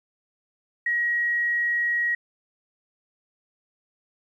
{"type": "tone", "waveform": "sine", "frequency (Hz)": 1900, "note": "A#6", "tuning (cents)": 33, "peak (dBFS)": -21, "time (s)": [0.86, 2.15], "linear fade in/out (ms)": 5, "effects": ["10-bit"]}